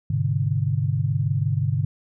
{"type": "tone cluster", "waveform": "sine", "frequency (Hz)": [102.7, 129.1, 148], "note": ["G#2", "C3", "D3"], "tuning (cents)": [-19, -23, 14], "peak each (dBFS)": -24, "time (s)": [0.1, 1.85], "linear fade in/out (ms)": 5, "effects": []}